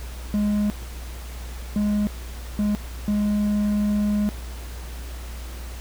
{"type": "tone bursts at uneven times", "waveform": "triangle", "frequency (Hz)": 207.7, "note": "G#3", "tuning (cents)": 0, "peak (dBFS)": -17, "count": 4, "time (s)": [[0.34, 0.7], [1.76, 2.07], [2.59, 2.75], [3.08, 4.29]], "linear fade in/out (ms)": 0, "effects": ["added 60 Hz sine -32 dBFS peak until 5.8 s", "pink hiss -42 dBFS RMS until 5.8 s"]}